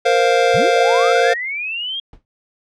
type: chord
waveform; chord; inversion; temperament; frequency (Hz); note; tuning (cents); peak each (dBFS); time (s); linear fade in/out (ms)
square; Bb suspended second; none; just; 466.2 / 524.4 / 699.2; Bb4 / C5 / F5; 0 / +4 / +2; -17; 0.05-1.34; 10
type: linear sweep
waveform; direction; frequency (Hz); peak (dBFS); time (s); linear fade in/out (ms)
sine; up; 92.5 to 3276; -21; 0.54-2; 5
type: noise with exponential decay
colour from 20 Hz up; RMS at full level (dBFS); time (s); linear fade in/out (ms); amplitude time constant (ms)
brown; -34; 2.13-2.25; 1; 24
effects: low-pass 5000 Hz 12 dB/octave